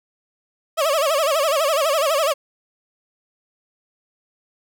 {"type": "tone with vibrato", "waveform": "30% pulse", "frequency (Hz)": 600, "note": "D5", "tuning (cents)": 37, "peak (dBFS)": -14, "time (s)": [0.77, 2.34], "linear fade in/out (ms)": 20, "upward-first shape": "sine", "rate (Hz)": 12, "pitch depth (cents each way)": 170, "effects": []}